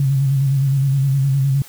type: tone with vibrato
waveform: sine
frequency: 136.5 Hz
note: C#3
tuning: 26 cents flat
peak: -13 dBFS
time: 0-1.62 s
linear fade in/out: 2 ms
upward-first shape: square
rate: 9.7 Hz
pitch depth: 41 cents each way
effects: white hiss -42 dBFS RMS until 1.68 s